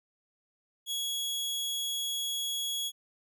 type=tone; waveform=sawtooth; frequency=3340 Hz; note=G#7; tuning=9 cents sharp; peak=-28 dBFS; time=0.86-2.92 s; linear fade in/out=50 ms; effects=none